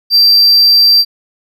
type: tone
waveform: triangle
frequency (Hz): 4699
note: D8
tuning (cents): 0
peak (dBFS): -3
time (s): 0.1-1.05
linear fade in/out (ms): 50
effects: none